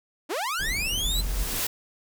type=linear sweep; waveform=sawtooth; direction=up; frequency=261.6 to 4112 Hz; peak=-23 dBFS; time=0.29-1.22 s; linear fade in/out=20 ms
type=noise with exponential growth; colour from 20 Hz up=white; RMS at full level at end=-26 dBFS; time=0.52-1.67 s; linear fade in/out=5 ms; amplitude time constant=250 ms
type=noise; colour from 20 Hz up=brown; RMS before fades=-34 dBFS; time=0.59-1.6 s; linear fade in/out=10 ms
type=tone; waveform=sine; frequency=46 Hz; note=F#1; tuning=9 cents flat; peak=-25 dBFS; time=1.04-1.44 s; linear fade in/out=10 ms
effects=none